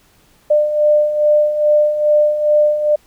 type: beating tone pair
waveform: sine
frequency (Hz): 597 / 599.4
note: D5 / D5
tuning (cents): +28 / +35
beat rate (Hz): 2.4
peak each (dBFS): -18 / -11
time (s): 0.5-2.96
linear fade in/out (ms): 10
effects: pink hiss -53 dBFS RMS until 3.06 s